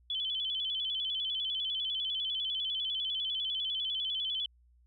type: tone with vibrato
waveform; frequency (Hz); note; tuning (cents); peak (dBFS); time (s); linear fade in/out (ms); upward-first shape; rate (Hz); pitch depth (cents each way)
sine; 3242; G#7; -42; -31; 0.1-4.46; 2; square; 10; 86
effects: added 60 Hz sine -61 dBFS peak until 4.86 s